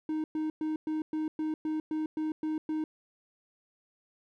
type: tone bursts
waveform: triangle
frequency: 311.1 Hz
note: D#4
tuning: in tune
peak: -27 dBFS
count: 11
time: 0.09-2.84 s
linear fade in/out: 2 ms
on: 150 ms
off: 110 ms
effects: none